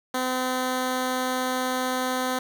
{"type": "tone", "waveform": "10% pulse", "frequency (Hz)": 255.6, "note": "C4", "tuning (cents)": -40, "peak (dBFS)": -16, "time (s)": [0.14, 2.39], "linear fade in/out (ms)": 5, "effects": []}